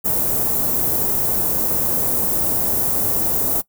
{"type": "band-stop noise", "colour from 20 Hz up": "white", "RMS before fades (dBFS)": -19, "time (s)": [0.04, 3.62], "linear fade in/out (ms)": 20, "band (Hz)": [610, 15000], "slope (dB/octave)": 12, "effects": ["noise-tail reverb RT60 0.1 s tail -20 dB re dry"]}